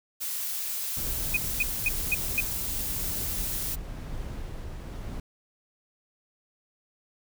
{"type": "noise", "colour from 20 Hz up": "blue", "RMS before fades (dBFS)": -32, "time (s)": [0.2, 3.76], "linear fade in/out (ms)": 20}
{"type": "noise with tremolo", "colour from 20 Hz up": "brown", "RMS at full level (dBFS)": -35, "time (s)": [0.97, 5.2], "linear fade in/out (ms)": 2, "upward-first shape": "sine", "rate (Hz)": 1, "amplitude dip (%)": 25}
{"type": "tone bursts", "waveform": "sine", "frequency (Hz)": 2489, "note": "D#7", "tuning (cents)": 0, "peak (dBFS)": -21, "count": 5, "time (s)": [1.34, 2.405], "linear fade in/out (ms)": 5, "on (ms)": 29, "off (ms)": 230}
{"effects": []}